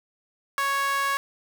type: tone with high-pass filter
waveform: sawtooth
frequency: 554.4 Hz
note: C#5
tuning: in tune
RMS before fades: -25 dBFS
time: 0.58-1.17 s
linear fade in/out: 0 ms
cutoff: 1300 Hz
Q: 7.8
effects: 7-bit